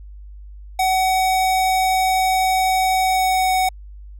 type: tone with pitch glide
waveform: square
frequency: 752 to 747.7 Hz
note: F#5 to F#5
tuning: +28 to +18 cents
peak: -16 dBFS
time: 0.79-3.69 s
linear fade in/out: 5 ms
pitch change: -10 cents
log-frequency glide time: 3-3.51 s
effects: added 50 Hz sine -35 dBFS peak until 4.19 s

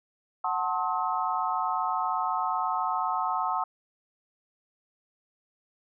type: chord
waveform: sine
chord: F# diminished seventh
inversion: none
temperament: just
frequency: 740 / 888 / 1065.6 / 1278.7 Hz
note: F#5 / A5 / C6 / Eb6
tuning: 0 / +16 / +31 / +47 cents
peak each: -31 dBFS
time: 0.44-3.64 s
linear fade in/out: 5 ms
effects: none

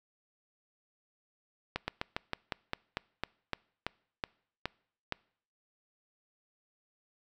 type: slowing click train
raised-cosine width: 0.3 ms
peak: -16 dBFS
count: 14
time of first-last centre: 1.76-5.123 s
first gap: 120 ms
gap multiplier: 1.12
effects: noise-tail reverb RT60 0.6 s tail -25 dB re dry

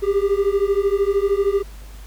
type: beating tone pair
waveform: triangle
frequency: 392 / 405 Hz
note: G4 / G#4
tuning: 0 / -43 cents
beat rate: 13 Hz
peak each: -17 dBFS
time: 0.02-1.63 s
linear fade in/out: 20 ms
effects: added 50 Hz sine -35 dBFS peak until 2.06 s + pink hiss -47 dBFS RMS until 2.06 s

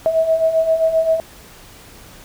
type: beating tone pair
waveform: sine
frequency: 641 / 648.6 Hz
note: E5 / E5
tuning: -49 / -28 cents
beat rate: 7.6 Hz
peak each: -20 / -14 dBFS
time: 0.06-1.2 s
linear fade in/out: 0 ms
effects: pink hiss -42 dBFS RMS until 2.24 s

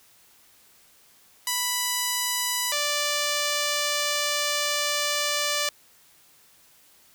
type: tone pair in turn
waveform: 5% pulse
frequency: 987.8 / 587.3 Hz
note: B5 / D5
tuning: 0 / 0 cents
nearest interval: major sixth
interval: 900 cents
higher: first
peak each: -12 dBFS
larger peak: neither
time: 1.47-2.72 / 2.72-5.69 s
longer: second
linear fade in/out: 2 ms
effects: white hiss -57 dBFS RMS until 7.14 s

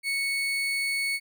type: tone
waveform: 35% pulse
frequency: 2214 Hz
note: C#7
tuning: 3 cents flat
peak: -24 dBFS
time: 0.03-1.2 s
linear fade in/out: 50 ms
effects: none

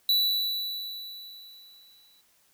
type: tone with exponential decay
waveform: square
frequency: 3951 Hz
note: B7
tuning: in tune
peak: -20 dBFS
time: 0.09-2.21 s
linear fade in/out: 2 ms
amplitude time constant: 460 ms
effects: white hiss -65 dBFS RMS until 2.53 s

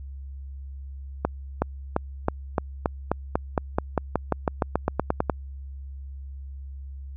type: accelerating click train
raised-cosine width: 1 ms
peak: -7 dBFS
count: 21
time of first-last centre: 1.25-5.298 s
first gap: 370 ms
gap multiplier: 0.93
effects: added 68 Hz sine -35 dBFS peak until 7.16 s

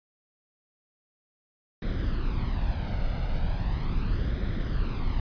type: noise with flanger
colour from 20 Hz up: brown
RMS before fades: -27 dBFS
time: 1.82-5.2 s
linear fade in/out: 2 ms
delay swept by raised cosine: 0.54 to 1.41 ms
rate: 0.38 Hz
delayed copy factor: +0.55
effects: resampled to 11025 Hz

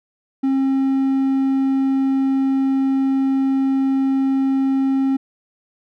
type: tone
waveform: triangle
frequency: 268.7 Hz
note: C4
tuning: 46 cents sharp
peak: -13 dBFS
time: 0.43-5.17 s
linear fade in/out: 10 ms
effects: none

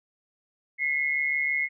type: tone pair together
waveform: sine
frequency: 2013 / 2159 Hz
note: B6 / C#7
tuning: +33 / -46 cents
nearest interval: minor second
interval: 121 cents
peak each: -28 / -25 dBFS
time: 0.78-1.69 s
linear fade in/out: 50 ms
effects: none

